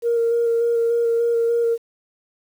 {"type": "tone with vibrato", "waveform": "sine", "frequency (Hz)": 466.2, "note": "A#4", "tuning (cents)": 0, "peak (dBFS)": -15, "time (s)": [0.02, 1.78], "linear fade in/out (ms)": 50, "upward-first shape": "square", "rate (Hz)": 3.4, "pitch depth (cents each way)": 12, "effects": ["tanh soft clip ceiling -12 dBFS", "8-bit"]}